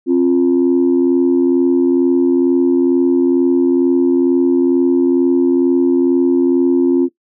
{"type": "tone pair together", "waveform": "sine", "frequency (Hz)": [267, 349.2], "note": ["C4", "F4"], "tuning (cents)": [35, 0], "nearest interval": "perfect fourth", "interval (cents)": 465, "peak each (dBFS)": -11, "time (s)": [0.06, 7.09], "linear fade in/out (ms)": 50, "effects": ["noise-tail reverb RT60 0.1 s tail -17 dB re dry", "tanh soft clip ceiling -4 dBFS"]}